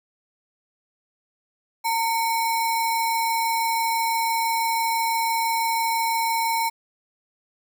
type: tone with sample-and-hold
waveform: sine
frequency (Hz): 913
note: A#5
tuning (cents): -36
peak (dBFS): -20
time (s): 1.84-6.7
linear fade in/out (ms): 20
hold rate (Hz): 3150
effects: none